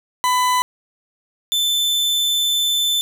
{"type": "tone pair in turn", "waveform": "40% pulse", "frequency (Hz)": [1000, 3528], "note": ["B5", "A7"], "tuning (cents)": [21, 4], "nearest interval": "octave + minor seventh", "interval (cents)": 2183, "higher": "second", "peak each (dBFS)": [-14, -15], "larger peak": "first", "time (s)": [[0.24, 0.62], [1.52, 3.01]], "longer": "second", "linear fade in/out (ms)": 0, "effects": []}